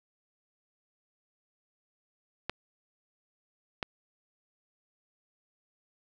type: clicks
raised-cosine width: 0.3 ms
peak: -15 dBFS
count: 2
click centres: 2.496 / 3.828 s
effects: none